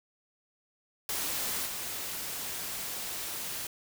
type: noise with level steps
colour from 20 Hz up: white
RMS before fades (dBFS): -33 / -37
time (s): 1.09-3.67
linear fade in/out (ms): 2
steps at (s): 1.65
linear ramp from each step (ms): 20
effects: none